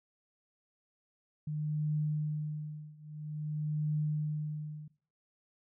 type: tone with tremolo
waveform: sine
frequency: 151.6 Hz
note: D#3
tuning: 45 cents flat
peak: -28 dBFS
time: 1.47-4.88 s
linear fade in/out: 5 ms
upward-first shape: triangle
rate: 0.5 Hz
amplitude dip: 95%
effects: noise-tail reverb RT60 0.4 s tail -18 dB re dry